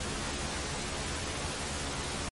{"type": "noise with comb filter", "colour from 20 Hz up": "pink", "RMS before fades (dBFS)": -35, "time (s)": [0, 2.29], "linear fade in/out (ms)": 5, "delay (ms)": 14, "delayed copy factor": 0.95, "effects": ["low-pass 12000 Hz 12 dB/octave", "MP3 48 kbps"]}